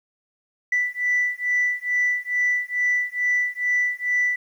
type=beating tone pair; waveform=sine; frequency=1975.5 / 1977.8 Hz; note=B6 / B6; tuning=0 / +2 cents; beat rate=2.3 Hz; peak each=-22 dBFS; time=0.72-4.36 s; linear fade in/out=5 ms; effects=tanh soft clip ceiling -14 dBFS + 9-bit